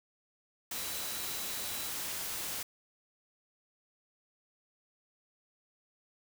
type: tone in noise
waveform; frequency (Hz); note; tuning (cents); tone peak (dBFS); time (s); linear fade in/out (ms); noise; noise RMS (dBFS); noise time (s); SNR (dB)
sine; 3939; B7; -5; -47; 0.75-1.89; 5; white; -38; 0.71-2.63; -12
effects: none